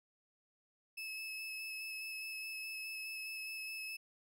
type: tone with vibrato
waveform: 35% pulse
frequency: 2598 Hz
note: E7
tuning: 26 cents flat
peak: -40 dBFS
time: 0.97-3.97 s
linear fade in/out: 10 ms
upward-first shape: square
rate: 4.8 Hz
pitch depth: 10 cents each way
effects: none